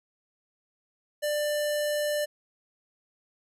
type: tone with low-pass filter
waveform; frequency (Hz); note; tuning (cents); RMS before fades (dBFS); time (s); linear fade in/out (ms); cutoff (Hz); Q
square; 593; D5; +17; -28; 1.22-2.26; 20; 12000; 1.5
effects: none